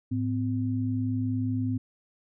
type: tone pair together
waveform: sine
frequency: 107.4 / 255.9 Hz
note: A2 / C4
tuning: -41 / -38 cents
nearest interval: octave + minor third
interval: 1503 cents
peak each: -28 dBFS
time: 0.11-1.78 s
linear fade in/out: 10 ms
effects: none